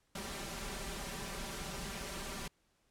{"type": "noise with comb filter", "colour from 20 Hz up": "pink", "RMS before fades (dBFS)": -42, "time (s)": [0.15, 2.48], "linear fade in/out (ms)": 5, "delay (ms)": 5.1, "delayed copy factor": 0.65, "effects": ["pink hiss -75 dBFS RMS until 2.9 s", "low-pass 11000 Hz 12 dB/octave"]}